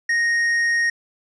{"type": "tone with tanh clipping", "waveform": "sine", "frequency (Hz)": 1864.7, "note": "A#6", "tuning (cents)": 0, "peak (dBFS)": -18, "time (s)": [0.09, 0.9], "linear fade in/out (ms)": 5, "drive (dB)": 7, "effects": ["resampled to 22050 Hz"]}